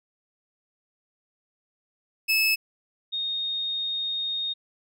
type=tone pair in turn; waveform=30% pulse / sine; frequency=2602 / 3704 Hz; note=E7 / A#7; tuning=-23 / -12 cents; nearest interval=tritone; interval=611 cents; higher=second; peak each=-17 / -26 dBFS; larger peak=first; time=2.28-2.56 / 3.12-4.54 s; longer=second; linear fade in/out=20 ms; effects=none